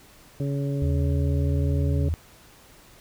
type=harmonic tone; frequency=140.2 Hz; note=C#3; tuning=20 cents sharp; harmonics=1 / 2 / 3 / 4; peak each=-25 / -31 / -35 / -37 dBFS; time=0.4-2.09 s; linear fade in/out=2 ms
type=tone with pitch glide; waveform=sine; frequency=80.2 to 81.23 Hz; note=E2 to E2; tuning=-47 to -25 cents; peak=-22 dBFS; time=0.82-2.14 s; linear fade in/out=0 ms; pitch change=+22 cents; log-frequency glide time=1.44-1.95 s
effects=pink hiss -52 dBFS RMS until 3 s